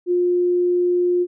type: tone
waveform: sine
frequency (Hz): 355.1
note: F4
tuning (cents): +29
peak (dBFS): -15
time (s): 0.06-1.27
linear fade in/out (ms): 50
effects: none